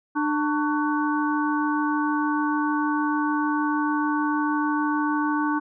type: harmonic tone with a mistuned harmonic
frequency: 298.9 Hz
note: D4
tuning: 31 cents sharp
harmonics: 1 / 3 / 4 / 5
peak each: -23 / -28 / -29 / -30 dBFS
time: 0.15-5.6 s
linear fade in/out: 20 ms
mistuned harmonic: 4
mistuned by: -110 cents
effects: none